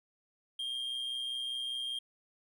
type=tone with amplitude modulation; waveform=triangle; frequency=3210 Hz; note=G7; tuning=40 cents sharp; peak=-31 dBFS; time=0.59-1.99 s; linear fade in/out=5 ms; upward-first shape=sine; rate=125 Hz; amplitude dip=45%; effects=none